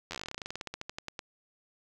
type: slowing click train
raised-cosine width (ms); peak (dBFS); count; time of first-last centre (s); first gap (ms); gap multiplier
0.2; -20; 26; 0.11-1.192; 11; 1.1
effects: none